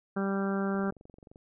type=harmonic tone; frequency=196 Hz; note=G3; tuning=in tune; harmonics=1 / 2 / 3 / 4 / 5 / 6 / 7 / 8; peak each=-29 / -34 / -39 / -41 / -47 / -43 / -40 / -43 dBFS; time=0.16-0.91 s; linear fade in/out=10 ms
type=click train; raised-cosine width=2 ms; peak=-38 dBFS; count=15; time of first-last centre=0.75-1.359 s; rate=23 Hz
effects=none